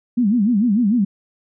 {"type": "tone with vibrato", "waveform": "sine", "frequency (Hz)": 220.7, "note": "A3", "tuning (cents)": 5, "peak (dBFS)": -13, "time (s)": [0.17, 1.05], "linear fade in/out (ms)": 10, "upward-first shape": "sine", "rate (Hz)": 6.7, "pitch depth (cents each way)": 220, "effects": []}